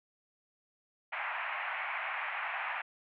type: band-pass noise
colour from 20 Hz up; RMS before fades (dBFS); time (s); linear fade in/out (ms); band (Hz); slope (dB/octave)
white; -37; 1.12-2.82; 10; 680 to 2500; 48
effects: none